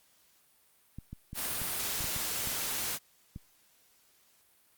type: clicks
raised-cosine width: 5 ms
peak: -29 dBFS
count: 9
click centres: 0.986 / 1.13 / 1.331 / 1.617 / 2.007 / 2.043 / 2.164 / 2.473 / 3.361 s
type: noise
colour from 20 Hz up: white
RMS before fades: -34 dBFS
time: 1.34-2.99 s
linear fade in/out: 50 ms
effects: white hiss -66 dBFS RMS until 4.77 s + Opus 48 kbps